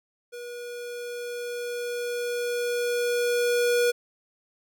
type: tone with level ramp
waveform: square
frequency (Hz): 482.5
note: B4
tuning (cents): -40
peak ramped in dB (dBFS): -37 to -20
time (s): 0.32-3.92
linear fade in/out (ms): 20
effects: none